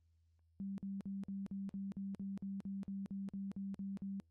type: tone bursts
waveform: sine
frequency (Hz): 196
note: G3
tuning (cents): 0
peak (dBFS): -40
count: 16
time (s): 0.6-4.2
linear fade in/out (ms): 0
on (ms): 180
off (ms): 48
effects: added 82 Hz sine -70 dBFS peak until 4.3 s + Opus 32 kbps